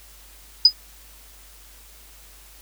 sine tone with exponential decay, 4978 Hz, D#8, in tune, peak -4 dBFS, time 0.65-0.73 s, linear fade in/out 5 ms, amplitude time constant 16 ms, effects added 50 Hz sine -49 dBFS peak until 2.61 s + white hiss -49 dBFS RMS until 2.61 s

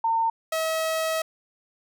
sine / sawtooth tone pair in turn, 908 / 642.1 Hz, A#5 / E5, -46 / -46 cents, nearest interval tritone, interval 600 cents, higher first, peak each -20 dBFS, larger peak neither, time 0.04-0.3 / 0.52-1.22 s, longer second, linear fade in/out 5 ms, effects none

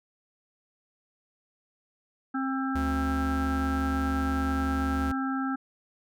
harmonic tone, 266.1 Hz, C4, 29 cents sharp, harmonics 1 / 3 / 5 / 6, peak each -28 / -37 / -34 / -39 dBFS, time 2.34-5.56 s, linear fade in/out 10 ms
square tone, 73.42 Hz, D2, in tune, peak -30 dBFS, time 2.75-5.12 s, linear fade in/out 5 ms
effects none

